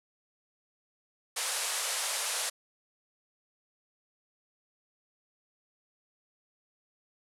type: band-pass noise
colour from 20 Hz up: white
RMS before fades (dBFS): -33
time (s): 1.36-2.5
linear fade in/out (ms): 10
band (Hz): 470 to 11000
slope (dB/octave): 48
effects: none